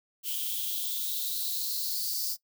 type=noise with high-pass filter sweep; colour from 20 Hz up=violet; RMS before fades=-32 dBFS; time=0.23-2.37 s; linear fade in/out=50 ms; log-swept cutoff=3000 to 4900 Hz; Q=7.3; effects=noise-tail reverb RT60 0.1 s tail -20 dB re dry